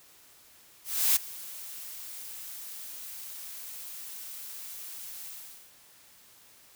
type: noise with ADSR envelope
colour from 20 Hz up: blue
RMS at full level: -22 dBFS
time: 0.84-5.73 s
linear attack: 320 ms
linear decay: 12 ms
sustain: -20 dB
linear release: 460 ms
effects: white hiss -57 dBFS RMS until 6.75 s